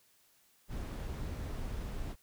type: noise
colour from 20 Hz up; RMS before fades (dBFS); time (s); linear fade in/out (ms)
brown; -39; 0.68-2.16; 50
effects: white hiss -68 dBFS RMS until 2.22 s